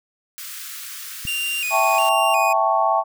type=high-pass noise; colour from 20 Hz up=white; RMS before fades=-34 dBFS; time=0.38-2.09 s; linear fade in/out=0 ms; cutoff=1200 Hz; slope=48 dB/octave
type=click; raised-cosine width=5 ms; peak=-20 dBFS; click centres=1.252 s
type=tone with vibrato; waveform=45% pulse; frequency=2627 Hz; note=E7; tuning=7 cents flat; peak=-22 dBFS; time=1.27-2.53 s; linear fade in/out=5 ms; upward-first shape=square; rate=1.4 Hz; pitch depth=100 cents each way
type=chord; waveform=sine; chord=A dominant seventh; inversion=second; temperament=equal; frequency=659.3 / 784 / 880 / 1108.7 Hz; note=E5 / G5 / A5 / C#6; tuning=0 / 0 / 0 / 0 cents; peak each=-21 dBFS; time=1.7-3.04 s; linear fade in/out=50 ms
effects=none